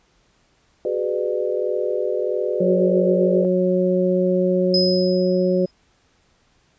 sine chord, G# half-diminished seventh, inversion third, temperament just, 373.8 / 415.3 / 498.4 / 598 Hz, F#4 / G#4 / B4 / D5, +18 / 0 / +16 / +31 cents, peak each -25 / -26 / -24 / -26 dBFS, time 0.85-3.45 s, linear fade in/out 2 ms
harmonic tone, 183.1 Hz, F#3, 18 cents flat, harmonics 1 / 2 / 3, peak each -20 / -20 / -20 dBFS, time 2.6-5.66 s, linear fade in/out 10 ms
sine tone with exponential decay, 5070 Hz, D#8, 32 cents sharp, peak -16 dBFS, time 4.74-5.71 s, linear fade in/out 2 ms, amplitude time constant 210 ms
effects pink hiss -61 dBFS RMS until 6.78 s + resampled to 16000 Hz

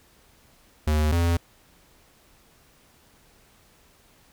square tone pair in turn, 76.4 / 85.1 Hz, D#2 / F2, -31 / -44 cents, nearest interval major second, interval 187 cents, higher second, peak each -20 dBFS, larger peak neither, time 0.87-1.12 / 1.12-1.37 s, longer neither, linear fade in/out 5 ms, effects pink hiss -58 dBFS RMS until 4.32 s

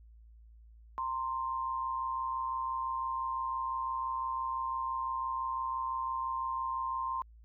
sine tone pair together, 924 / 1049.9 Hz, A#5 / C6, -16 / +6 cents, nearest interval major second, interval 222 cents, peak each -38 / -33 dBFS, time 0.98-7.22 s, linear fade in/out 0 ms, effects added 56 Hz sine -53 dBFS peak until 7.44 s

